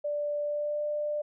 sine tone with pitch glide, 587.3 to 594.8 Hz, D5 to D5, 0 to +22 cents, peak -28 dBFS, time 0.04-1.22 s, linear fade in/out 10 ms, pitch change +22 cents, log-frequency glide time 0.42-0.83 s, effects none

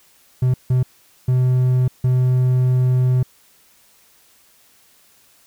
triangle tone bursts at uneven times, 127.1 Hz, C3, 50 cents flat, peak -11 dBFS, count 4, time 0.42-0.54 / 0.7-0.83 / 1.28-1.88 / 2.04-3.23 s, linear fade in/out 5 ms, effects white hiss -54 dBFS RMS until 5.46 s

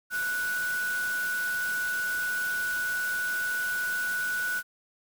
sine tone in noise, 1477 Hz, F#6, 3 cents flat, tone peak -27 dBFS, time 0.1-4.63 s, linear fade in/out 50 ms, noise white, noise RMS -39 dBFS, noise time 0.1-4.63 s, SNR +9 dB, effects none

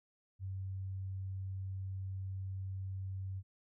sine tone, 95.5 Hz, G2, 45 cents flat, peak -38 dBFS, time 0.39-3.43 s, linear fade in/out 50 ms, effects none

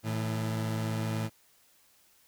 30% pulse tone pair together, 111 / 162.85 Hz, A2 / E3, +16 / -21 cents, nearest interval perfect fifth, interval 663 cents, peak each -28 / -34 dBFS, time 0.03-1.3 s, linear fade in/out 50 ms, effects white hiss -64 dBFS RMS until 2.27 s

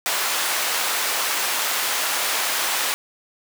pink high-pass noise, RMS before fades -23 dBFS, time 0.06-2.94 s, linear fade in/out 0 ms, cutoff 860 Hz, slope 12 dB/octave, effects none

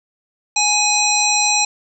harmonic tone with a mistuned harmonic, 836 Hz, G#5, 11 cents sharp, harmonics 1 / 3 / 5 / 7 / 9, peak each -20 / -20 / -20 / -20 / -20 dBFS, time 0.56-1.65 s, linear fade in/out 5 ms, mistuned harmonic 5, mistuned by -44 cents, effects none

